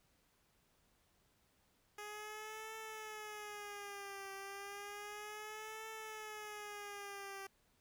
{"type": "tone with vibrato", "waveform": "10% pulse", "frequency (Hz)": 415.3, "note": "G#4", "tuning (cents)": 0, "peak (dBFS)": -38, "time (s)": [1.98, 7.47], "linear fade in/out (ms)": 5, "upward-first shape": "triangle", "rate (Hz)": 0.32, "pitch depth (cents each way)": 110, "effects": ["pink hiss -75 dBFS RMS until 7.8 s"]}